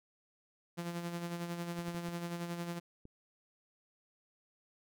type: tone with tremolo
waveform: sawtooth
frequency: 171.9 Hz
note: F3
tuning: 27 cents flat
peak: -32 dBFS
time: 0.77-2.8 s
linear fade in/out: 20 ms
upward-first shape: sine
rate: 11 Hz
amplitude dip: 50%
type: clicks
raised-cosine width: 3 ms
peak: -39 dBFS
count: 5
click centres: 1.79 / 1.883 / 1.947 / 2.086 / 3.054 s
effects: none